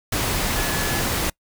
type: tone in noise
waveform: sine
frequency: 1708 Hz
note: G#6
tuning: 48 cents sharp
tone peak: -30 dBFS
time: 0.56-1.01 s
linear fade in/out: 5 ms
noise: pink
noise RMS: -23 dBFS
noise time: 0.12-1.3 s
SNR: -10 dB
effects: noise-tail reverb RT60 0.1 s tail -25 dB re dry